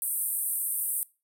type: band-pass noise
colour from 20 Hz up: pink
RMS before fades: -30 dBFS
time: 0.02-1.03 s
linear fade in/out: 0 ms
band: 8600 to 15000 Hz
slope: 96 dB/octave
effects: noise-tail reverb RT60 0.3 s tail -22 dB re dry